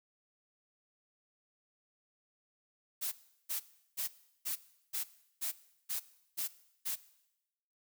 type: noise bursts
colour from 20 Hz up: blue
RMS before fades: -36 dBFS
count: 9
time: 3.01-6.96 s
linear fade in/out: 20 ms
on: 110 ms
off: 370 ms
effects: noise-tail reverb RT60 0.9 s tail -18 dB re dry